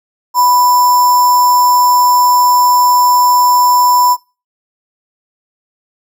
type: tone with sample-and-hold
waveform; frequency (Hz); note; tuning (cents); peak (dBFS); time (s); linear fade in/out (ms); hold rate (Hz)
sine; 987.8; B5; 0; -6; 0.34-4.17; 50; 6300
effects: noise-tail reverb RT60 0.3 s tail -22 dB re dry